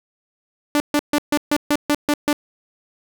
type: tone bursts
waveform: sawtooth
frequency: 293.7 Hz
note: D4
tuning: in tune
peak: -11 dBFS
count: 9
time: 0.75-2.329 s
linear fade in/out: 0 ms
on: 51 ms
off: 140 ms
effects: none